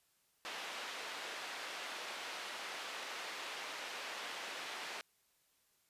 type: band-pass noise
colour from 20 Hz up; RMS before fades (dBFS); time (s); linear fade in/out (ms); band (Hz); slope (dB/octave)
white; -45; 0.45-5.01; 0; 440 to 3100; 12
effects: white hiss -75 dBFS RMS until 5.89 s + resampled to 32000 Hz